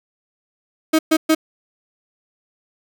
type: tone bursts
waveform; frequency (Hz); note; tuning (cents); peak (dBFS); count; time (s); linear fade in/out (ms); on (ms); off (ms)
35% pulse; 316.4; D#4; +29; -10; 3; 0.93-1.35; 10; 60; 120
effects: none